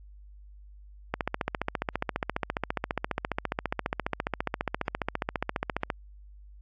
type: click train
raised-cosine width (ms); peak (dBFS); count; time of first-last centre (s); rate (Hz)
0.5; -12; 71; 1.14-5.902; 14.7
effects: added 50 Hz sine -47 dBFS peak until 6.61 s + AAC 64 kbps